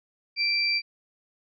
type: tone pair together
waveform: sine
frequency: 2349 / 4698 Hz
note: D7 / D8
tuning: 0 / 0 cents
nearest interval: octave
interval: 1200 cents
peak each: -25 / -25 dBFS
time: 0.36-0.82 s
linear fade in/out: 50 ms
effects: none